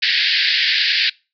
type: band-pass noise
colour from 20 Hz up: white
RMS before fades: -17 dBFS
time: 0.02-1.1 s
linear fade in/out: 10 ms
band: 1600 to 4900 Hz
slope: 96 dB/octave
effects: noise-tail reverb RT60 0.3 s tail -25 dB re dry